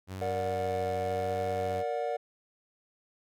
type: tone with vibrato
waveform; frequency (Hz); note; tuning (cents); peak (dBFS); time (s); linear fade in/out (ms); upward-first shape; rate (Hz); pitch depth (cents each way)
sawtooth; 94.1; F#2; +30; -33; 0.07-1.84; 50; triangle; 0.93; 29
type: chord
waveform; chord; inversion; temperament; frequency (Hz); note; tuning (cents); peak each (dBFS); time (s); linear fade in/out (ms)
triangle; Bb augmented; none; just; 466.2 / 582.7 / 728.4; Bb4 / D5 / F#5; 0 / -14 / -27; -32; 0.21-2.17; 10
effects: none